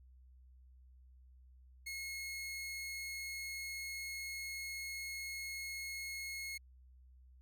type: tone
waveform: sawtooth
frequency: 2167 Hz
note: C#7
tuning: 40 cents flat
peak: -38 dBFS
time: 1.86-6.58 s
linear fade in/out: 10 ms
effects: added 63 Hz sine -58 dBFS peak until 7.41 s